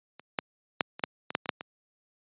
clicks, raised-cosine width 0.3 ms, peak -29 / -10 / -6 / -23 / -8 / -19 / -7 / -21 / -9 / -20 dBFS, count 10, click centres 0.196 / 0.388 / 0.808 / 0.995 / 1.038 / 1.305 / 1.351 / 1.458 / 1.492 / 1.609 s, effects high-pass 150 Hz 12 dB/octave + resampled to 8000 Hz

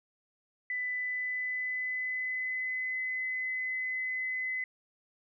sine tone with pitch glide, 1996 to 2026 Hz, B6 to B6, +18 to +44 cents, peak -31 dBFS, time 0.7-4.64 s, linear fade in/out 2 ms, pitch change +26 cents, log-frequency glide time 0.94-2.85 s, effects none

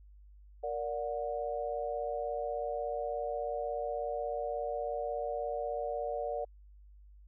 sine chord, Bb augmented, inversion none, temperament just, 466.2 / 582.7 / 728.4 Hz, Bb4 / D5 / F#5, 0 / -14 / -27 cents, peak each -38 / -36 / -38 dBFS, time 0.63-6.45 s, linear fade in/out 10 ms, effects added 50 Hz sine -53 dBFS peak until 7.27 s

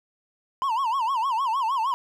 triangle tone with vibrato, 987.8 Hz, B5, in tune, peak -20 dBFS, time 0.62-1.94 s, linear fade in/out 0 ms, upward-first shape sine, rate 6.5 Hz, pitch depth 210 cents each way, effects none

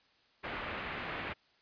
white low-pass noise, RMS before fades -40 dBFS, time 0.43-1.34 s, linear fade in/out 20 ms, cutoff 2500 Hz, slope 24 dB/octave, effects white hiss -68 dBFS RMS until 1.61 s + resampled to 11025 Hz

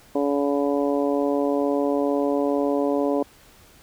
harmonic tone, 142.2 Hz, C#3, 45 cents sharp, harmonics 2 / 3 / 4 / 5 / 6 / 7, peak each -23 / -25 / -25 / -31 / -37 / -34 dBFS, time 0.15-3.23 s, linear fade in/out 5 ms, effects pink hiss -52 dBFS RMS until 3.82 s

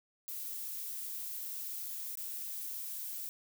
violet noise with dropouts, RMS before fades -41 dBFS, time 0.28-3.29 s, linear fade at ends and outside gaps 0 ms, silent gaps 2.154-2.173 s, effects none

